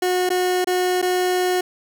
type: tone with dropouts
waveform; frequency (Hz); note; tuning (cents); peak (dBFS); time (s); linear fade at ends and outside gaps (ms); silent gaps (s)
30% pulse; 363.8; F#4; -29; -15; 0.02-1.61; 5; 0.292-0.302 / 0.645-0.671 / 1.017-1.025
effects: none